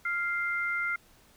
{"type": "tone pair together", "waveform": "sine", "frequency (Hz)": [1396.9, 2093], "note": ["F6", "C7"], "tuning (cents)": [0, 0], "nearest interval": "perfect fifth", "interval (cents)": 700, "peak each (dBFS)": [-30, -31], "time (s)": [0.05, 0.96], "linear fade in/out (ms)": 5, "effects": ["pink hiss -60 dBFS RMS until 1.36 s"]}